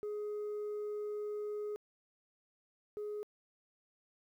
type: tone pair in turn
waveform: sine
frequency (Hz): 418.4 / 418.4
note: G#4 / G#4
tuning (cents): +13 / +13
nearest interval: unison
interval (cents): 0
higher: neither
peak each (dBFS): -34 / -36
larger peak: first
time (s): 0.03-1.76 / 2.97-3.23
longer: first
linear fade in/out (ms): 0
effects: tanh soft clip ceiling -36 dBFS + 12-bit